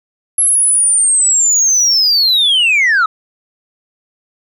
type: linear sweep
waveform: sine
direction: down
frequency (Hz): 11170 to 1244.5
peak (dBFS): -6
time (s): 0.38-3.06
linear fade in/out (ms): 5
effects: tanh soft clip ceiling -7 dBFS